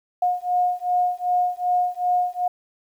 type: beating tone pair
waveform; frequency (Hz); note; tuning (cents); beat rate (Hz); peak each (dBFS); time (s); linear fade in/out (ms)
sine; 718 / 720.6; F5 / F#5; +48 / -46; 2.6; -22; 0.22-2.48; 5
effects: 9-bit